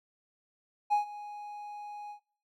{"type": "tone with ADSR envelope", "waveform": "triangle", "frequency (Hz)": 830, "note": "G#5", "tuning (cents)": -1, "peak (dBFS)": -19, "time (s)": [0.9, 2.2], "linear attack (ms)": 29, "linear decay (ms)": 120, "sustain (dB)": -19, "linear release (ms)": 96, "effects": ["noise-tail reverb RT60 0.5 s tail -24 dB re dry", "tanh soft clip ceiling -17 dBFS"]}